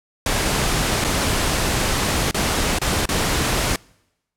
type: noise with dropouts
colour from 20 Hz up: pink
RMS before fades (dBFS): -20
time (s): 0.26-3.76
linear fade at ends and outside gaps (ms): 2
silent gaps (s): 1.042-1.046 / 2.311-2.344 / 2.787-2.815 / 3.056-3.089
effects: noise-tail reverb RT60 0.9 s tail -26 dB re dry + low-pass 11000 Hz 12 dB/octave